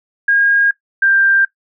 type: tone pair in turn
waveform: sine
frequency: 1627 / 1584.3 Hz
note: G#6 / G6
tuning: -36 / +18 cents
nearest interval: unison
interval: 46 cents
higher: first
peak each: -9 dBFS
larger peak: neither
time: 0.28-0.71 / 1.02-1.45 s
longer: neither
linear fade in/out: 5 ms
effects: noise-tail reverb RT60 0.1 s tail -17 dB re dry